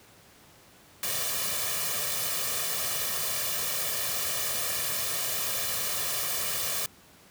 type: noise with comb filter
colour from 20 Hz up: white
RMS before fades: -30 dBFS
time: 1.03-6.86 s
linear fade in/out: 2 ms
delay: 1.7 ms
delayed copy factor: +0.7
effects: pink hiss -55 dBFS RMS until 7.3 s + high-pass 80 Hz 12 dB/octave